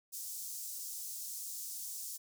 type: high-pass noise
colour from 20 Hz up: pink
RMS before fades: -43 dBFS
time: 0.12-2.18 s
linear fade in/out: 20 ms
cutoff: 6000 Hz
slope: 24 dB/octave
effects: none